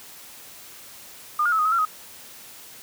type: tone with pitch steps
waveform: sine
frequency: 1212 / 1421 / 1300 / 1239 / 1284 / 1366 / 1259 Hz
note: D#6 / F6 / E6 / D#6 / E6 / F6 / D#6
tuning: -46 / +30 / -24 / -8 / -46 / -39 / +20 cents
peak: -18 dBFS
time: 1.39-1.852 s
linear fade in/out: 5 ms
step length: 66 ms
effects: white hiss -44 dBFS RMS until 2.82 s + high-pass 60 Hz 12 dB/octave